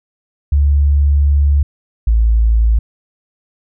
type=tone pair in turn; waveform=sine; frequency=71.6 / 55.79 Hz; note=D2 / A1; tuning=-43 / +25 cents; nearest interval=major third; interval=432 cents; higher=first; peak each=-8 dBFS; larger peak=neither; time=0.52-1.63 / 2.07-2.79 s; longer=first; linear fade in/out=5 ms; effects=none